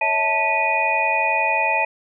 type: tone cluster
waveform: sine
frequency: 557 / 648 / 882 / 1956 / 2472 Hz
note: C#5 / E5 / A5 / B6 / D#7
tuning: +8 / -30 / +4 / -17 / -12 cents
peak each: -29 / -26 / -21 / -29 / -20 dBFS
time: 0.01-1.85 s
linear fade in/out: 5 ms
effects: none